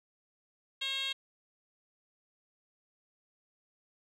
10% pulse tone with band-pass filter, 540 Hz, C#5, 45 cents flat, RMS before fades -35 dBFS, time 0.81-1.13 s, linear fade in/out 10 ms, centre 3500 Hz, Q 5, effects none

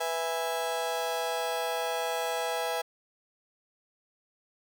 35% pulse chord, E major, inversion second, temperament just, 494.4 / 659.3 / 824.1 Hz, B4 / E5 / G#5, +2 / 0 / -14 cents, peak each -32 dBFS, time 0-2.82 s, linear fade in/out 10 ms, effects none

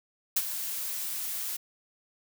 blue noise with ADSR envelope, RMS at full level -23 dBFS, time 0.36-1.57 s, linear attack 8 ms, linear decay 41 ms, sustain -11 dB, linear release 10 ms, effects none

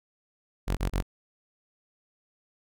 sawtooth tone bursts, 46.25 Hz, F#1, in tune, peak -21 dBFS, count 3, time 0.67-1.026 s, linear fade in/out 20 ms, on 100 ms, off 28 ms, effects none

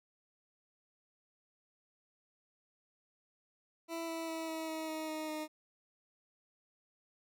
20% pulse tone with pitch steps, 331.5 / 328.1 / 324.7 / 321.3 / 318 / 314.7 / 311.5 / 308.2 Hz, E4 / E4 / E4 / E4 / D#4 / D#4 / D#4 / D#4, +10 / -8 / -26 / -44 / +38 / +20 / +2 / -16 cents, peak -33 dBFS, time 3.88-5.48 s, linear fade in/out 50 ms, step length 200 ms, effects none

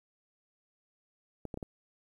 clicks, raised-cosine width 2 ms, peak -25 dBFS, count 4, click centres 1.453 / 1.542 / 1.574 / 1.628 s, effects 10-bit

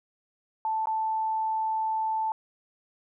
sine tone with dropouts, 880 Hz, A5, in tune, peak -25 dBFS, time 0.65-2.32 s, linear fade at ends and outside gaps 1 ms, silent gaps 0.857-0.871 s, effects none

